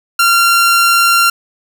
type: tone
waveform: sawtooth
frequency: 1379 Hz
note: F6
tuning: 22 cents flat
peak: -4 dBFS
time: 0.19-1.3 s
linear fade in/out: 5 ms
effects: none